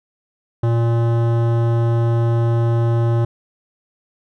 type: tone with hard clipping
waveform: sine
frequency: 116.54 Hz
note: A#2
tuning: in tune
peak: -16 dBFS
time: 0.63-3.25 s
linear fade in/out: 5 ms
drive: 16 dB
effects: none